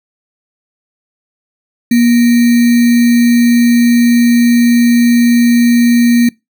sine tone with sample-and-hold, 238.3 Hz, A#3, 38 cents sharp, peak -5 dBFS, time 1.91-6.29 s, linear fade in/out 5 ms, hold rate 2100 Hz, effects noise-tail reverb RT60 0.2 s tail -23 dB re dry

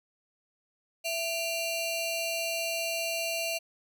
sawtooth ring-modulated tone, 1715 Hz, A6, 45 cents flat, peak -23 dBFS, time 1.04-3.59 s, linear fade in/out 20 ms, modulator 1050 Hz, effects none

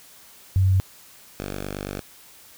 sine / 5% pulse tone pair in turn, 94.6 / 49 Hz, F#2 / G1, +39 / 0 cents, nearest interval major seventh, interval 1139 cents, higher first, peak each -15 / -19 dBFS, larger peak first, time 0.56-0.8 / 1.4-2 s, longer second, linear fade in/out 0 ms, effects white hiss -49 dBFS RMS until 2.57 s

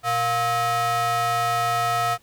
square ring-modulated tone, 293.7 Hz, D4, in tune, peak -18 dBFS, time 0.03-2.18 s, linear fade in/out 50 ms, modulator 1000 Hz, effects pink hiss -58 dBFS RMS until 2.22 s

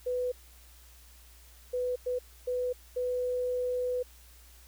sine tone bursts at uneven times, 497.7 Hz, B4, 13 cents sharp, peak -28 dBFS, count 5, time 0.06-0.32 / 1.73-1.96 / 2.06-2.19 / 2.47-2.73 / 2.96-4.03 s, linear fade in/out 10 ms, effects added 60 Hz sine -54 dBFS peak until 4.67 s + white hiss -58 dBFS RMS until 4.67 s

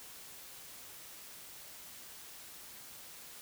silence, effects white hiss -51 dBFS RMS until 3.41 s

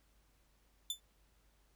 sawtooth tone with exponential decay, 3520 Hz, A7, in tune, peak -29 dBFS, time 0.9-1 s, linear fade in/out 2 ms, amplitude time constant 21 ms, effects added 50 Hz sine -70 dBFS peak until 1.75 s + pink hiss -74 dBFS RMS until 1.75 s

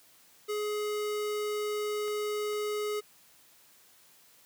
square tone, 420 Hz, G#4, 19 cents sharp, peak -31 dBFS, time 0.48-3.01 s, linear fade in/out 20 ms
clicks, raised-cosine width 0.3 ms, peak -34 / -37 dBFS, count 2, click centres 2.081 / 2.532 s
effects white hiss -60 dBFS RMS until 4.45 s + high-pass 80 Hz 12 dB/octave

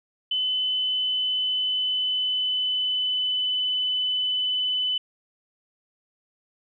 sine tone with pitch glide, 3024 to 3007 Hz, F#7 to F#7, +37 to +27 cents, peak -22 dBFS, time 0.31-4.98 s, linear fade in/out 5 ms, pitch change -10 cents, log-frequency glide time 0.45-3.37 s, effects none

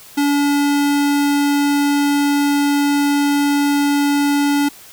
square tone, 286.4 Hz, D4, 43 cents flat, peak -14 dBFS, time 0.17-4.69 s, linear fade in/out 10 ms, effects white hiss -41 dBFS RMS until 4.92 s

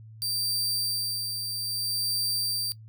sawtooth tone with tremolo, 4677 Hz, D8, 8 cents flat, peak -23 dBFS, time 0.22-2.72 s, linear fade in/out 0 ms, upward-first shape sine, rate 0.62 Hz, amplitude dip 45%, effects noise-tail reverb RT60 0.1 s tail -20 dB re dry + added 110 Hz sine -44 dBFS peak until 2.88 s

